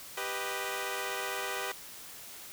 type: chord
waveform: 10% pulse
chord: G augmented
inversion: none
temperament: equal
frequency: 392 / 493.9 / 622.3 Hz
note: G4 / B4 / D#5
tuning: 0 / 0 / 0 cents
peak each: -29 / -29 / -32 dBFS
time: 0.17-1.72 s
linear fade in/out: 5 ms
effects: white hiss -47 dBFS RMS until 2.52 s